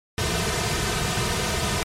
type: noise with comb filter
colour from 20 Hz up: pink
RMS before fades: -24 dBFS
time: 0.18-1.83 s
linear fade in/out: 0 ms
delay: 3.6 ms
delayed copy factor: -0.85
effects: low-pass 9000 Hz 12 dB/octave + MP3 64 kbps